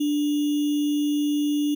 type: tone with sample-and-hold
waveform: sine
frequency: 293.7 Hz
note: D4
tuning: in tune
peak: -20 dBFS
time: 0-1.75 s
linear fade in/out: 10 ms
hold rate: 3150 Hz
effects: none